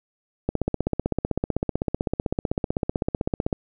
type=click train; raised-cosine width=2 ms; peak=-9 dBFS; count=49; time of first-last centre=0.49-3.528 s; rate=15.8 Hz; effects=none